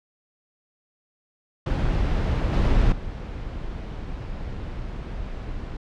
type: noise with level steps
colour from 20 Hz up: brown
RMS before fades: -22 / -19 / -32 dBFS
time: 1.66-5.77 s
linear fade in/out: 5 ms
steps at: 2.53 / 2.92 s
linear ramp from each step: 2 ms
effects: low-pass 4000 Hz 12 dB/octave